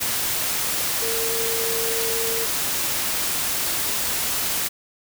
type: tone in noise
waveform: sine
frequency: 455.6 Hz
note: A#4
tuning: 40 cents flat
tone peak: -27 dBFS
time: 1.01-2.46 s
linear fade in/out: 20 ms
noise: white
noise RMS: -24 dBFS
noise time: 0-4.69 s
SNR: -6 dB
effects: none